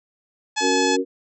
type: harmonic tone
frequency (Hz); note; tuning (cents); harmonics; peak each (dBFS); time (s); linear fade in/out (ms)
855; A5; -50; 1 / 2 / 3 / 4 / 5 / 6 / 7 / 8 / 9; -24 / -27 / -29 / -30 / -31 / -32 / -32 / -33 / -34; 0.56-0.97; 20
type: chord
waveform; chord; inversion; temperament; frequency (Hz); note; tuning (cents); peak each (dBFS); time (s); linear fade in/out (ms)
sine; F# major; second; equal; 277.2 / 370 / 466.2; C#4 / F#4 / A#4; 0 / 0 / 0; -23; 0.6-1.05; 50
effects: none